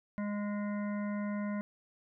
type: harmonic tone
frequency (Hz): 206.1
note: G#3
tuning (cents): -13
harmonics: 1 / 3 / 5 / 7 / 9 / 10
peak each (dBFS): -33 / -43 / -47 / -50 / -52 / -53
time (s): 0.18-1.61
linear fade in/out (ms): 0
effects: none